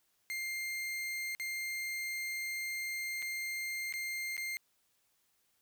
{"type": "tone with dropouts", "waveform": "40% pulse", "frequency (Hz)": 2107, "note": "C7", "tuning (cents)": 12, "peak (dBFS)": -35, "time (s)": [0.3, 4.57], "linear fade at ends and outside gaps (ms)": 0, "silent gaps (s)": [[1.35, 1.398], [3.221, 3.225], [3.925, 3.938], [4.367, 4.378]], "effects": ["white hiss -75 dBFS RMS until 5.61 s"]}